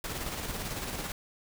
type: noise with tremolo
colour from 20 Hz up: pink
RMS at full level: -35 dBFS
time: 0.04-1.12 s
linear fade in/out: 2 ms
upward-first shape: square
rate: 18 Hz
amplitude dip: 35%
effects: none